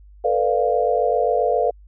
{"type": "chord", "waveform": "sine", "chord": "B half-diminished seventh", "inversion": "third", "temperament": "equal with one note detuned", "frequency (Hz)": [446.4, 493.9, 587.3, 698.5], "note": ["A4", "B4", "D5", "F5"], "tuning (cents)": [25, 0, 0, 0], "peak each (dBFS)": [-22, -21, -23, -21], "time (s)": [0.24, 1.71], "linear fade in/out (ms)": 10, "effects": ["added 50 Hz sine -43 dBFS peak until 1.87 s"]}